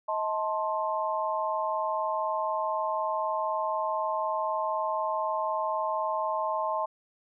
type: chord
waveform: sine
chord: A diminished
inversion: second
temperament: just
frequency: 633.6 / 880 / 1056 Hz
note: Eb5 / A5 / C6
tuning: +31 / 0 / +16 cents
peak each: -31 dBFS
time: 0.08-6.86 s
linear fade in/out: 10 ms
effects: none